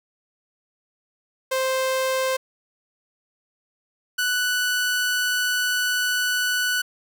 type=tone pair in turn; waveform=sawtooth; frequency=523.3 / 1484.4 Hz; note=C5 / F#6; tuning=0 / +5 cents; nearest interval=octave + tritone; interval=1805 cents; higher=second; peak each=-17 dBFS; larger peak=neither; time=1.51-2.37 / 4.18-6.82 s; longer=second; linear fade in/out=10 ms; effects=none